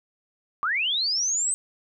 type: linear sweep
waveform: sine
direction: up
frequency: 1108.7 to 8280 Hz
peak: -22 dBFS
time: 0.63-1.54 s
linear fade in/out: 0 ms
effects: none